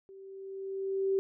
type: tone with level ramp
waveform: sine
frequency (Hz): 387.4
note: G4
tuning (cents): -20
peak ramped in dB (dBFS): -48 to -24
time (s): 0.09-1.19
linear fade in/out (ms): 0
effects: none